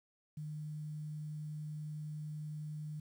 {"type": "tone with quantisation", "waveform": "sine", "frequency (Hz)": 151.8, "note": "D#3", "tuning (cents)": -42, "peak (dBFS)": -40, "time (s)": [0.37, 3], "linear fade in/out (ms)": 5, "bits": 11, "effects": []}